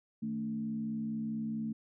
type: tone with frequency modulation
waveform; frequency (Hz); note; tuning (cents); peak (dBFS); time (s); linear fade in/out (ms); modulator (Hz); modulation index
sine; 221.7; A3; +13; -33; 0.22-1.73; 10; 64.6; 0.59
effects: none